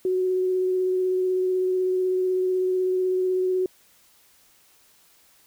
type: tone with vibrato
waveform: sine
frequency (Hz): 370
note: F#4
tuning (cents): 0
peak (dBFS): -20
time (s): 0.05-3.66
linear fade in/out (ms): 2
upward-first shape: sine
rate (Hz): 16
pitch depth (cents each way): 12
effects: white hiss -58 dBFS RMS until 5.46 s